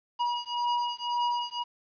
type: beating tone pair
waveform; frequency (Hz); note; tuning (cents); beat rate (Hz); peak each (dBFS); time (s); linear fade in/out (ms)
square; 961 / 962.9; B5 / B5; -48 / -44; 1.9; -31; 0.19-1.64; 20
effects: resampled to 11025 Hz + 10-bit